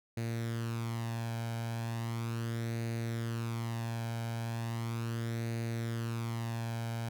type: tone with flanger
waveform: sawtooth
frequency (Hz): 115.5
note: A#2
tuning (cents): -16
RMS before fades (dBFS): -36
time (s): 0.17-7.09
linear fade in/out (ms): 5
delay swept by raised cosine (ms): 0.46 to 1.3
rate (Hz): 0.37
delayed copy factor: +0.55
effects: none